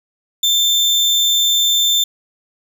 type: tone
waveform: 35% pulse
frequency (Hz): 3560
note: A7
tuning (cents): +20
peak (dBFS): -10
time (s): 0.43-2.04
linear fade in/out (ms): 5
effects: none